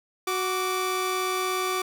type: tone pair together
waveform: sawtooth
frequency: 370 / 1166.9 Hz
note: F#4 / D6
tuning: 0 / -11 cents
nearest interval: octave + minor sixth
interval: 1989 cents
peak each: -24 dBFS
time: 0.27-1.82 s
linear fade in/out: 5 ms
effects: none